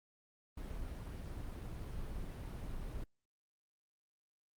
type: noise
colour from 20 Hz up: brown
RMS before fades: -43 dBFS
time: 0.57-3.04 s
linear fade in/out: 5 ms
effects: Opus 32 kbps